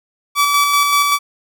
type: tone with tremolo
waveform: sawtooth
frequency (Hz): 1150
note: D6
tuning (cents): -37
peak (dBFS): -7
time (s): 0.35-1.19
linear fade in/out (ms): 50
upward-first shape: square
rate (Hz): 5.2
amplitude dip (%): 30
effects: none